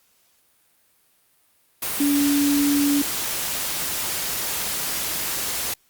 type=tone in noise; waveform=sine; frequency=286 Hz; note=D4; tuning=46 cents flat; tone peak=-17 dBFS; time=2-3.02 s; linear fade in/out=5 ms; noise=white; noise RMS=-26 dBFS; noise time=1.82-5.74 s; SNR=+6 dB; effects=white hiss -62 dBFS RMS until 5.89 s + Opus 48 kbps